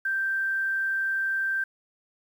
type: tone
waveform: sine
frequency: 1568 Hz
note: G6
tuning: in tune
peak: -24 dBFS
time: 0.05-1.64 s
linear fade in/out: 5 ms
effects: 9-bit